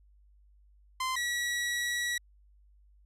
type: tone pair in turn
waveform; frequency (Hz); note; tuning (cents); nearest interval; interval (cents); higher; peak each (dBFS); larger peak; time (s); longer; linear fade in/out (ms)
sawtooth; 1037 / 1928.4; C6 / B6; -16 / -42; major seventh; 1074; second; -26; neither; 1-1.16 / 1.16-2.18; second; 5
effects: added 50 Hz sine -58 dBFS peak until 3.05 s + low-pass 11000 Hz 12 dB/octave